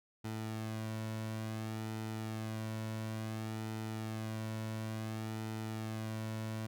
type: tone with flanger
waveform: sawtooth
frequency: 110 Hz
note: A2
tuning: in tune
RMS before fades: -40 dBFS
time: 0.24-6.67 s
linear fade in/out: 10 ms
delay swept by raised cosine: 1.8 to 2.48 ms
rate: 0.57 Hz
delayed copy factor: -0.5
effects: none

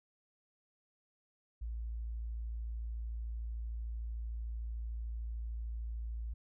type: tone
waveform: sine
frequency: 56.7 Hz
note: A#1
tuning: 47 cents flat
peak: -37 dBFS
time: 1.61-6.34 s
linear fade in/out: 10 ms
effects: none

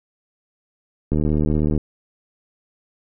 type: click train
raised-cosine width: 3 ms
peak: -8 dBFS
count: 51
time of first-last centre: 1.12-1.777 s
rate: 76.1 Hz
effects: none

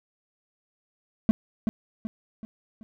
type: tone with echo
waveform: triangle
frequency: 220 Hz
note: A3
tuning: in tune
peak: -12 dBFS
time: 1.29-1.31 s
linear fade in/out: 0 ms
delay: 380 ms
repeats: 4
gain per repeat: -7 dB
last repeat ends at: 2.83 s
effects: none

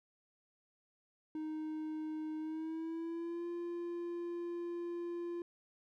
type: tone with pitch glide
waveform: triangle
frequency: 311.1 to 345.2 Hz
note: D#4 to F4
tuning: 0 to -20 cents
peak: -36 dBFS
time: 1.35-5.42 s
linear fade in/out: 2 ms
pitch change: +180 cents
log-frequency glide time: 2.38-3.47 s
effects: none

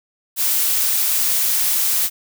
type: noise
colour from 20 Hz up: blue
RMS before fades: -18 dBFS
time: 0.36-2.1 s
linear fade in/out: 50 ms
effects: none

